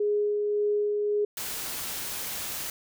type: tone with tremolo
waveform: sine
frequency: 415.3 Hz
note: G#4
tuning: in tune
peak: -22 dBFS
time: 0-1.25 s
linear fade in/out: 5 ms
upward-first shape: sine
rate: 1.8 Hz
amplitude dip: 25%
type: noise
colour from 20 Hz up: white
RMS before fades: -34 dBFS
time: 1.37-2.7 s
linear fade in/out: 2 ms
effects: none